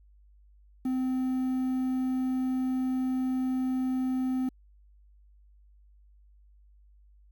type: tone with quantisation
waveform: triangle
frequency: 258 Hz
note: C4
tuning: 24 cents flat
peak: -24 dBFS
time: 0.85-4.49 s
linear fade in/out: 5 ms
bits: 9
effects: added 50 Hz sine -55 dBFS peak until 7.31 s